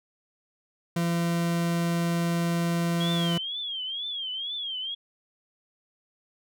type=tone; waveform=40% pulse; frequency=170 Hz; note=F3; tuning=46 cents flat; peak=-23 dBFS; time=0.96-3.38 s; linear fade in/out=5 ms
type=tone with vibrato; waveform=sine; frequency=3253 Hz; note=G#7; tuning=37 cents flat; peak=-30 dBFS; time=3-4.95 s; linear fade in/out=10 ms; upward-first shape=triangle; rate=2.1 Hz; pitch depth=160 cents each way
effects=none